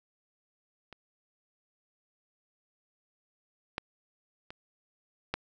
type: clicks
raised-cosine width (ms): 0.3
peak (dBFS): -30 / -16 / -27 / -14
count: 4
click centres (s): 0.927 / 3.781 / 4.505 / 5.34
effects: none